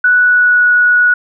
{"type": "tone with pitch glide", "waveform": "sine", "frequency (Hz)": [1478, 1463.6], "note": ["F#6", "F#6"], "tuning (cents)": [-2, -19], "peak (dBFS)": -6, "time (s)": [0.04, 1.14], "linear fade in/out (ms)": 5, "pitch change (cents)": -17, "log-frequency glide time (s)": [0.16, 0.69], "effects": []}